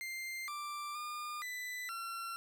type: tone with pitch steps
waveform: 40% pulse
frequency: 2096 / 1178 / 1209 / 1994 / 1360 Hz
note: C7 / D6 / D6 / B6 / F6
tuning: +2 / +5 / +50 / +16 / -46 cents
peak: -39 dBFS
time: 0.01-2.36 s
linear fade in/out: 0 ms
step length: 470 ms
effects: none